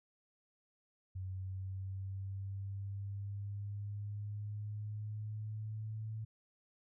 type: linear sweep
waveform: sine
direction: up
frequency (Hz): 93.5 to 110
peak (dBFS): -39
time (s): 1.15-6.25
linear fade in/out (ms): 10
effects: none